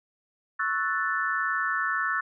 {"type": "chord", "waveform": "sine", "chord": "F# minor seventh", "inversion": "second", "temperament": "equal", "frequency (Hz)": [1108.7, 1318.5, 1480, 1760], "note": ["C#6", "E6", "F#6", "A6"], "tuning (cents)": [0, 0, 0, 0], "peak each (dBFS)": [-32, -30, -30, -29], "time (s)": [0.59, 2.21], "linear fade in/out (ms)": 10, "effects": []}